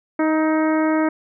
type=harmonic tone with a mistuned harmonic; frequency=313.2 Hz; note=D#4; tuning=11 cents sharp; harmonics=1 / 2 / 3 / 4 / 5 / 6 / 7; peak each=-17 / -23 / -27 / -29 / -31 / -33 / -34 dBFS; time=0.19-1.09 s; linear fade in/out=5 ms; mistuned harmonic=4; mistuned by=+21 cents; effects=none